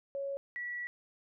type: tone pair in turn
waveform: sine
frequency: 554.4 / 1942.3 Hz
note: C#5 / B6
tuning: 0 / -29 cents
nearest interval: octave + minor seventh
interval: 2171 cents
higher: second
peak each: -34 / -36 dBFS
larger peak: first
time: 0.15-0.37 / 0.56-0.87 s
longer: second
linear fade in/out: 0 ms
effects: none